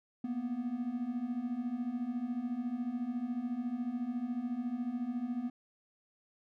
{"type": "beating tone pair", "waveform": "triangle", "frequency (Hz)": [233.1, 247.1], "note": ["A#3", "B3"], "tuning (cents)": [0, 1], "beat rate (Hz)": 14, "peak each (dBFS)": [-37, -33], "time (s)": [0.24, 5.5], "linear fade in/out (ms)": 5, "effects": []}